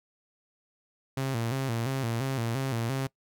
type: tone with vibrato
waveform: sawtooth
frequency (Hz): 124.5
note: B2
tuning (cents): +14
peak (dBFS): -24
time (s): 1.17-3.07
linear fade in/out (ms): 5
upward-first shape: square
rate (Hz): 2.9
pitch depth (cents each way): 130
effects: noise-tail reverb RT60 0.1 s tail -22 dB re dry